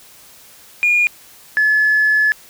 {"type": "tone pair in turn", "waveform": "sine", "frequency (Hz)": [2429, 1717.6], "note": ["D#7", "A6"], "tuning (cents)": [-42, -42], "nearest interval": "tritone", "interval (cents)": 600, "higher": "first", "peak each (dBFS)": -10, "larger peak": "neither", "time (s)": [[0.83, 1.07], [1.57, 2.32]], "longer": "second", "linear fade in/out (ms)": 0, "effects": ["tanh soft clip ceiling -7 dBFS", "white hiss -44 dBFS RMS until 2.49 s"]}